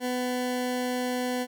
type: tone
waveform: 20% pulse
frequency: 249.8 Hz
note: B3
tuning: 20 cents sharp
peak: -22 dBFS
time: 0-1.47 s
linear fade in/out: 50 ms
effects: none